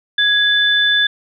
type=tone pair together; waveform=sine; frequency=1667 / 3507 Hz; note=G#6 / A7; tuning=+6 / -6 cents; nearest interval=octave + minor second; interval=1288 cents; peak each=-14 dBFS; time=0.18-1.07 s; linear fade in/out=5 ms; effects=none